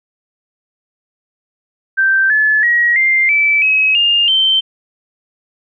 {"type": "tone with pitch steps", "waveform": "sine", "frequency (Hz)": [1563, 1724.3, 1902.2, 2098, 2315, 2554, 2817, 3108], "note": ["G6", "A6", "A#6", "C7", "D7", "D#7", "F7", "G7"], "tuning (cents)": [-6, -35, 35, 4, -25, 45, 14, -16], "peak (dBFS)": -9, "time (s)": [1.97, 4.61], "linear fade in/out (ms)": 20, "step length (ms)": 330, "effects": []}